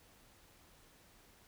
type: silence
effects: pink hiss -64 dBFS RMS until 1.47 s

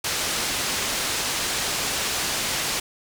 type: low-pass noise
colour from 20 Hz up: white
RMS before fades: -26 dBFS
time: 0.04-2.8 s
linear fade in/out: 5 ms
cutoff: 7200 Hz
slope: 12 dB/octave
effects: none

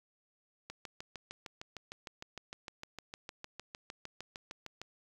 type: click train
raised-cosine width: 0.2 ms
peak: -26 dBFS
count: 28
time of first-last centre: 0.7-4.816 s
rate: 6.56 Hz
effects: 9-bit

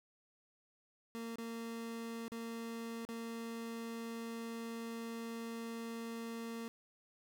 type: tone with dropouts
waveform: 30% pulse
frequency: 229.6 Hz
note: A#3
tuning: 26 cents flat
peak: -39 dBFS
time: 1.15-6.68 s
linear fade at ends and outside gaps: 0 ms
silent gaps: 1.357-1.384 / 2.281-2.319 / 3.051-3.089 s
effects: none

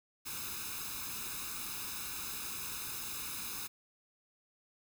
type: noise with comb filter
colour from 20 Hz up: white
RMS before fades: -41 dBFS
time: 0.25-3.68 s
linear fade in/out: 20 ms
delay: 0.78 ms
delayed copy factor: +0.75
effects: none

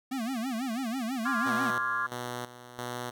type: tone with vibrato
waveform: square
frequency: 243.8 Hz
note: B3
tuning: 22 cents flat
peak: -31 dBFS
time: 0.11-1.71 s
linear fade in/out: 10 ms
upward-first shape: sine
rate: 6.1 Hz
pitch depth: 190 cents each way
type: chord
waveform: sine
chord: D half-diminished seventh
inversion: third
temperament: equal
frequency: 1046.5 / 1174.7 / 1396.9 / 1661.2 Hz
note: C6 / D6 / F6 / Ab6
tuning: 0 / 0 / 0 / 0 cents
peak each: -34 / -33 / -32 / -33 dBFS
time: 1.25-2.07 s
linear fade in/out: 10 ms
type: tone with tremolo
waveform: 5% pulse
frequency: 122.4 Hz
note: B2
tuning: 15 cents flat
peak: -23 dBFS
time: 1.45-3.11 s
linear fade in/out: 20 ms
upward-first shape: square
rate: 1.5 Hz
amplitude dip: 75%
effects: none

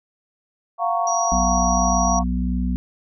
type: chord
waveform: sine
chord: Gb major seventh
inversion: third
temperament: just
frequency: 693.7 / 740 / 925 / 1110 Hz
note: F5 / Gb5 / Bb5 / Db6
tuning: -12 / 0 / -14 / +2 cents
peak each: -21 / -27 / -27 / -24 dBFS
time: 0.78-2.24 s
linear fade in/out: 50 ms
type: tone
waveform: sine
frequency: 5760 Hz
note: F#8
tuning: 47 cents flat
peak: -24 dBFS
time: 1.07-2.19 s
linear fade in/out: 2 ms
type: harmonic tone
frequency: 61.74 Hz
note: B1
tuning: in tune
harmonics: 1 / 3 / 4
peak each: -22 / -24 / -26 dBFS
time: 1.32-2.76 s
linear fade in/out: 0 ms
effects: none

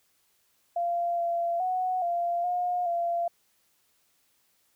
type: tone with pitch steps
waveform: sine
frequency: 691 / 685 / 739 / 692 / 715 / 687 Hz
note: F5 / F5 / F#5 / F5 / F5 / F5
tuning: -19 / -34 / -2 / -16 / +41 / -29 cents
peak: -25 dBFS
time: 0.76-3.28 s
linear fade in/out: 5 ms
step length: 420 ms
effects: white hiss -69 dBFS RMS until 4.75 s

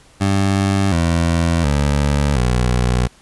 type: tone with pitch steps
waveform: 20% pulse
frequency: 98 / 83.85 / 71.74 / 61.38 Hz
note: G2 / E2 / D2 / B1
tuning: 0 / +30 / -40 / -10 cents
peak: -9 dBFS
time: 0.2-3.08 s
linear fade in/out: 20 ms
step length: 720 ms
effects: pink hiss -49 dBFS RMS until 3.21 s + resampled to 24000 Hz

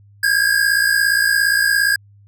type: tone pair together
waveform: square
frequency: 1603.9 / 1661.2 Hz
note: G6 / G#6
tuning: +39 / 0 cents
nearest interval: minor second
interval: 61 cents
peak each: -17 / -17 dBFS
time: 0.23-1.96 s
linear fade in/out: 5 ms
effects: added 101 Hz sine -45 dBFS peak until 2.27 s

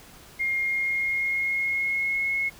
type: tone with pitch glide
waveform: sine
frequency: 2129 to 2174 Hz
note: C7 to C#7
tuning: +30 to -34 cents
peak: -23 dBFS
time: 0.39-2.5 s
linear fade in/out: 20 ms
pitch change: +36 cents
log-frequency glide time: 0.57-2.29 s
effects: pink hiss -49 dBFS RMS until 2.59 s

